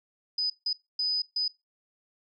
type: tone bursts at uneven times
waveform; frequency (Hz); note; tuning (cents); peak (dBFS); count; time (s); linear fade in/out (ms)
sine; 4993; D#8; +5; -25; 4; 0.38-0.5 / 0.66-0.73 / 0.99-1.22 / 1.36-1.48; 5
effects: noise-tail reverb RT60 0.2 s tail -20 dB re dry